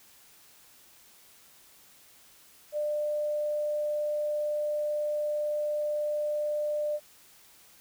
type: tone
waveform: sine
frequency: 597 Hz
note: D5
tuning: 28 cents sharp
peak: -27 dBFS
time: 2.72-7 s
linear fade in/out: 50 ms
effects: white hiss -57 dBFS RMS until 7.8 s